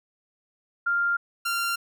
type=tone pair in turn; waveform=sine / sawtooth; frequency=1396.9 / 1383.3 Hz; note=F6 / F6; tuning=0 / -17 cents; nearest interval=unison; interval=17 cents; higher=first; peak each=-21 dBFS; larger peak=neither; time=0.86-1.17 / 1.45-1.76 s; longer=neither; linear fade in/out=10 ms; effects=none